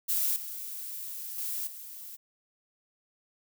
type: noise with level steps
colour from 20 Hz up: violet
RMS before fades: -28 / -39 / -34 / -44 dBFS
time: 0.08-2.17 s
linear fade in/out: 20 ms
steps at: 0.36 / 1.38 / 1.67 s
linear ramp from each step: 2 ms
effects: none